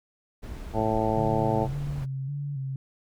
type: noise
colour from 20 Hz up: brown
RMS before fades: -37 dBFS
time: 0.42-2.06 s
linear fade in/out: 20 ms
type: harmonic tone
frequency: 110 Hz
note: A2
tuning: in tune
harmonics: 1 / 2 / 3 / 4 / 5 / 6 / 7 / 8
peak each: -31 / -31 / -31 / -31 / -31 / -31 / -31 / -31 dBFS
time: 0.73-1.68 s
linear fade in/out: 50 ms
type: tone with vibrato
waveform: sine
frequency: 138.59 Hz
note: C#3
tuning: in tune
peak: -29 dBFS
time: 1.17-2.76 s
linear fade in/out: 2 ms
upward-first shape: square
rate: 1.8 Hz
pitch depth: 55 cents each way
effects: none